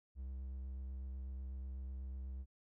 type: tone with vibrato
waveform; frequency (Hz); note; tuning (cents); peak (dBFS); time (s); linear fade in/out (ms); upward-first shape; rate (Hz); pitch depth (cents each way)
triangle; 65.4; C2; 0; -40; 0.15-2.46; 50; triangle; 8.1; 25
effects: none